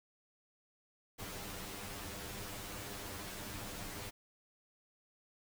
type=noise with comb filter; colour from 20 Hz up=pink; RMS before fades=-45 dBFS; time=1.18-4.11 s; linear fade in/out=20 ms; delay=10 ms; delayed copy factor=+0.9; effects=none